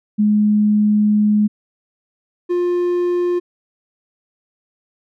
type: tone pair in turn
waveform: sine / triangle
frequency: 210 / 353.2 Hz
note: G#3 / F4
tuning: +19 / +20 cents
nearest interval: major sixth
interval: 901 cents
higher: second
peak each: -11 / -13 dBFS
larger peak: first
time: 0.18-1.48 / 2.49-3.4 s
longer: first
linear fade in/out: 20 ms
effects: none